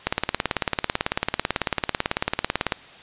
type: click train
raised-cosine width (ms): 0.3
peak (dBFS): -4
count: 49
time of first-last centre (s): 0.07-2.722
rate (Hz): 18.1
effects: white hiss -45 dBFS RMS until 3.02 s + resampled to 8000 Hz